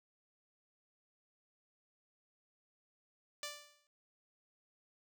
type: tone with exponential decay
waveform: 5% pulse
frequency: 588 Hz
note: D5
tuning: 2 cents sharp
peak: -27 dBFS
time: 3.43-3.87 s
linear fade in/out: 1 ms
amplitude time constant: 94 ms
effects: none